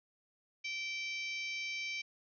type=harmonic tone; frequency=776 Hz; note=G5; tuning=18 cents flat; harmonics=3 / 4 / 5 / 6 / 7 / 8; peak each=-38 / -47 / -50 / -50 / -49 / -53 dBFS; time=0.64-2.02 s; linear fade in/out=10 ms; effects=none